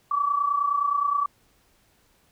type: tone pair together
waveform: sine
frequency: 1124 / 1153.6 Hz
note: C#6 / D6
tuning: +24 / -31 cents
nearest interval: unison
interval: 45 cents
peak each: -27 / -22 dBFS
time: 0.11-1.26 s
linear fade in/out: 5 ms
effects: pink hiss -63 dBFS RMS until 2.31 s